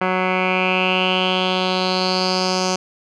10% pulse tone with low-pass filter sweep, 185 Hz, F#3, in tune, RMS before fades -19 dBFS, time 0.01-2.76 s, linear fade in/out 5 ms, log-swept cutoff 1900 to 5800 Hz, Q 5.5, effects none

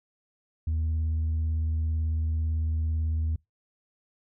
sine tone with vibrato, 79.5 Hz, D#2, 38 cents sharp, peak -22 dBFS, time 0.67-3.36 s, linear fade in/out 5 ms, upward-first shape square, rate 18 Hz, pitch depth 15 cents each way, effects noise-tail reverb RT60 0.2 s tail -26 dB re dry + tanh soft clip ceiling -23 dBFS

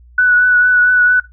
sine tone with vibrato, 1480 Hz, F#6, in tune, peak -7 dBFS, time 0.18-1.2 s, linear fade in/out 5 ms, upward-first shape triangle, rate 4.4 Hz, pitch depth 23 cents each way, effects noise-tail reverb RT60 0.2 s tail -18 dB re dry + added 60 Hz sine -40 dBFS peak until 1.32 s

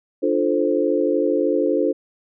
sine chord, D minor seventh, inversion none, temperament equal with one note detuned, 296.4 / 349.2 / 440 / 523.3 Hz, D4 / F4 / A4 / C5, +16 / 0 / 0 / 0 cents, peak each -22 dBFS, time 0.22-1.93 s, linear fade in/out 20 ms, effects none

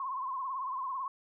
sine tone with vibrato, 1052 Hz, C6, 9 cents sharp, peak -33 dBFS, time 0-1.08 s, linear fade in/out 2 ms, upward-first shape triangle, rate 18 Hz, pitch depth 110 cents each way, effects none

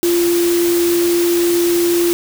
sine tone in noise, 345.4 Hz, F4, 19 cents flat, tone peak -12 dBFS, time 0.03-2.13 s, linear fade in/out 0 ms, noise white, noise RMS -23 dBFS, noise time 0.03-2.13 s, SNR +8 dB, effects none

